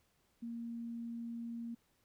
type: tone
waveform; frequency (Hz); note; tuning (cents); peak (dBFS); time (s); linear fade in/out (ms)
sine; 233.1; A#3; 0; -40; 0.42-1.75; 10
effects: pink hiss -75 dBFS RMS until 2.04 s